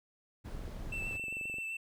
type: noise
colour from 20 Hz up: brown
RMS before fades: -42 dBFS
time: 0.44-1.18 s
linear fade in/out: 20 ms
type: click train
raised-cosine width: 2 ms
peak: -36 dBFS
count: 25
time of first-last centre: 0.55-1.584 s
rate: 23.2 Hz
type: tone with vibrato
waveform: triangle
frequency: 2660 Hz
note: E7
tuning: 15 cents sharp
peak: -35 dBFS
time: 0.92-1.77 s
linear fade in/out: 5 ms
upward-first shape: sine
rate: 7.7 Hz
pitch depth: 17 cents each way
effects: none